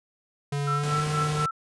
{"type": "tone with pitch glide", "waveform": "square", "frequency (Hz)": [142.8, 150.94], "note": ["D3", "D3"], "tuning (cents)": [-48, 48], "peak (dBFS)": -26, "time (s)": [0.52, 1.46], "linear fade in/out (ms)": 5, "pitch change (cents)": 96, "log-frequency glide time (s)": [0.73, 1]}
{"type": "tone with tremolo", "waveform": "sine", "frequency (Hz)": 1332, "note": "E6", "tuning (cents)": 18, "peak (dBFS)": -24, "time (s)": [0.67, 1.51], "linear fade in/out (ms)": 5, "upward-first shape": "sine", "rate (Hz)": 4.2, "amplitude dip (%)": 90}
{"type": "low-pass noise", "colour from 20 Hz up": "pink", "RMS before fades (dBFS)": -35, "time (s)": [0.83, 1.46], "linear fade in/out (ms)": 5, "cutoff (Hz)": 10000, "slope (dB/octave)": 24}
{"effects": ["high-pass 80 Hz 12 dB/octave", "resampled to 24000 Hz"]}